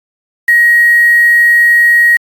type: tone with quantisation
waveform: sine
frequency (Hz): 1890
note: A#6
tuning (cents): +23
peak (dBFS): -4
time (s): 0.48-2.17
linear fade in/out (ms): 5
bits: 4
effects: AAC 64 kbps